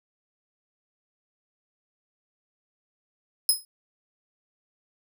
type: tone with exponential decay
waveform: 10% pulse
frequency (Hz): 5110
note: D#8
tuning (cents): +45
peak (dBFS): -9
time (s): 3.49-3.65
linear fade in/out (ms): 1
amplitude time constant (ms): 33
effects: none